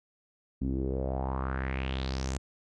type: tone with low-pass filter sweep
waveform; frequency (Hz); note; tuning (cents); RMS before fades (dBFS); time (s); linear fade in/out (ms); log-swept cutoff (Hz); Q
sawtooth; 65.8; C2; +10; -32; 0.61-2.38; 10; 240 to 7800; 4
effects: none